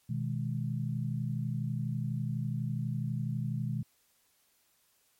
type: chord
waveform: sine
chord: G# minor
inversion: first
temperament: equal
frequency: 123.47 / 155.56 / 207.7 Hz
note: B2 / D#3 / G#3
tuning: 0 / 0 / 0 cents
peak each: -33 / -35 / -38 dBFS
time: 0.09-3.83 s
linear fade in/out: 10 ms
effects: white hiss -70 dBFS RMS until 5.19 s + MP3 64 kbps